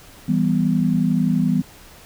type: chord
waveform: sine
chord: E minor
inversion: none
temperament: equal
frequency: 164.81 / 196 / 246.9 Hz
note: E3 / G3 / B3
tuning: 0 / 0 / 0 cents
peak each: -20 dBFS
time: 0.28-1.62 s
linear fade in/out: 10 ms
effects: pink hiss -45 dBFS RMS until 2.05 s